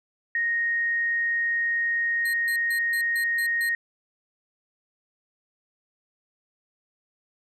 sine tone, 1864.7 Hz, A#6, in tune, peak -22 dBFS, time 0.35-3.75 s, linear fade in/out 2 ms
10% pulse tone bursts, 4186 Hz, C8, in tune, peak -26 dBFS, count 7, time 2.25-3.692 s, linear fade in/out 5 ms, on 86 ms, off 140 ms
effects resampled to 32000 Hz

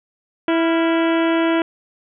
harmonic tone with a mistuned harmonic, 329.6 Hz, E4, in tune, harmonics 1 / 2 / 3 / 4 / 5 / 6 / 7 / 8 / 9 / 10, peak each -16 / -22 / -26 / -28 / -30 / -32 / -33 / -34 / -35 / -36 dBFS, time 0.48-1.62 s, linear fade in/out 2 ms, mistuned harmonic 4, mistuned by +80 cents, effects none

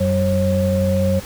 sine tone cluster, 91.5 / 190.1 / 541 Hz, F#2 / F#3 / C#5, -19 / +47 / -42 cents, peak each -19 dBFS, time 0-1.2 s, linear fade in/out 10 ms, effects pink hiss -35 dBFS RMS until 1.25 s

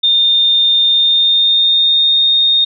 sine tone with pitch glide, 3630 to 3685 Hz, A#7 to A#7, -47 to -21 cents, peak -8 dBFS, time 0.03-2.65 s, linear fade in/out 10 ms, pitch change +26 cents, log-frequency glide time 0.85-2.31 s, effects none

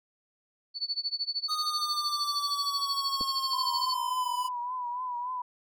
sine tone with tremolo, 4463 Hz, C#8, 11 cents sharp, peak -26 dBFS, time 0.74-3.97 s, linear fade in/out 50 ms, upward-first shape sine, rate 13 Hz, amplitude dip 95%
square exponential sweep, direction down, 1244.5 to 987.8 Hz, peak -32 dBFS, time 1.48-4.49 s, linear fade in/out 20 ms
clicks, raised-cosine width 2 ms, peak -27 dBFS, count 2, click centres 3.209 / 3.213 s
sine tone with vibrato, 987.8 Hz, B5, in tune, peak -31 dBFS, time 3.53-5.42 s, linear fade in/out 5 ms, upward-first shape triangle, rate 3.5 Hz, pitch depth 64 cents each way
effects none

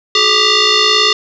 sine tone with frequency modulation, 367.9 Hz, F#4, 10 cents flat, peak -8 dBFS, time 0.15-1.13 s, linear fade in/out 2 ms, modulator 794 Hz, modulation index 5.9, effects none

